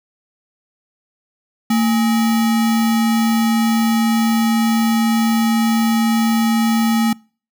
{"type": "tone with sample-and-hold", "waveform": "sine", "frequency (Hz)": 226, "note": "A3", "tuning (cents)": 47, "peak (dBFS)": -12, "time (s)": [1.7, 7.13], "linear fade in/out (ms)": 5, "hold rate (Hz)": 1050, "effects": ["noise-tail reverb RT60 0.4 s tail -26 dB re dry"]}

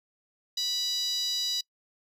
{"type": "tone with high-pass filter", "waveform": "10% pulse", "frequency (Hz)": 980, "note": "B5", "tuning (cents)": -14, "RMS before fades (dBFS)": -30, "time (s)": [0.57, 1.61], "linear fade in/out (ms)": 5, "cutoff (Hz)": 4300, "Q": 7, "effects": ["noise-tail reverb RT60 0.1 s tail -24 dB re dry", "resampled to 32000 Hz"]}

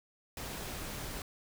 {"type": "noise", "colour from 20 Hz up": "pink", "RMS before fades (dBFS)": -41, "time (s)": [0.37, 1.22], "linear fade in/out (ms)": 2, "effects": []}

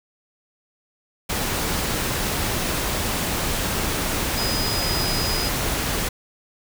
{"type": "tone in noise", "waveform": "sine", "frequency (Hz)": 4978, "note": "D#8", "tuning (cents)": 0, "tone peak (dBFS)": -26, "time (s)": [4.37, 5.49], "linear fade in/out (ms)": 10, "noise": "pink", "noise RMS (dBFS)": -24, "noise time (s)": [1.29, 6.09], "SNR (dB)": -5, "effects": []}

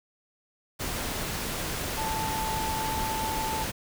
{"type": "tone in noise", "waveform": "sine", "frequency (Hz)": 880, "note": "A5", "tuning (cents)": 0, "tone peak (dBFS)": -30, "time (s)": [1.97, 3.65], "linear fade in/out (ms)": 20, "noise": "pink", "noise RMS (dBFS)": -32, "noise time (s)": [0.79, 3.72], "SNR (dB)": -1, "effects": []}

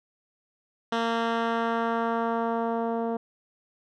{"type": "tone with low-pass filter sweep", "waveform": "10% pulse", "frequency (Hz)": 230, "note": "A#3", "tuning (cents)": -23, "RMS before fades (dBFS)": -27, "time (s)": [0.92, 3.17], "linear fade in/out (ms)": 5, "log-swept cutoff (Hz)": [3600, 590], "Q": 0.94, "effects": []}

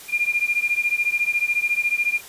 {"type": "beating tone pair", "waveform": "sine", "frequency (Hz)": [2400, 2414], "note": ["D7", "D7"], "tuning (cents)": [37, 47], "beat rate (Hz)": 14, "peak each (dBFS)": -22, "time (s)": [0.08, 2.21], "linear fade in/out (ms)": 50, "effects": ["white hiss -41 dBFS RMS until 2.28 s", "resampled to 32000 Hz"]}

